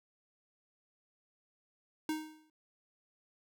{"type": "tone with exponential decay", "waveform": "square", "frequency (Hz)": 311.1, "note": "D#4", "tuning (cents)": 0, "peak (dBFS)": -31, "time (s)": [2.09, 2.5], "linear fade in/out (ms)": 2, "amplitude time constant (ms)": 88, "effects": []}